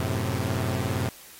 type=chord; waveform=sawtooth; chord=F# diminished; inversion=none; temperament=equal with one note detuned; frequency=92.5 / 110 / 129.83 Hz; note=F#2 / A2 / C3; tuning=0 / 0 / -13 cents; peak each=-26 dBFS; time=0-1.09 s; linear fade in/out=0 ms; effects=white hiss -48 dBFS RMS until 1.39 s + AAC 48 kbps